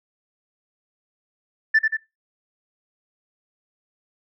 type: tone with echo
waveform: sine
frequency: 1764 Hz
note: A6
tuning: 4 cents sharp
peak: -11 dBFS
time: 1.74-1.79 s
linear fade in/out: 10 ms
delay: 90 ms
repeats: 2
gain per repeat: -5 dB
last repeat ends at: 1.97 s
effects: noise-tail reverb RT60 0.2 s tail -17 dB re dry + tanh soft clip ceiling -10 dBFS